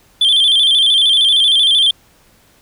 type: tone with vibrato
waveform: sine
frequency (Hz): 3322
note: G#7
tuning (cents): 0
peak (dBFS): -6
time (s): 0.21-1.91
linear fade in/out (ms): 5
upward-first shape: square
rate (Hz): 13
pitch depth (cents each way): 77
effects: tanh soft clip ceiling -7 dBFS + pink hiss -51 dBFS RMS until 2.61 s